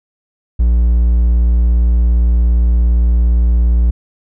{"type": "tone", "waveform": "triangle", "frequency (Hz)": 58.7, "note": "A#1", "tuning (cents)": 13, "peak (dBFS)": -6, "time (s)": [0.59, 3.91], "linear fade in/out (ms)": 10, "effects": []}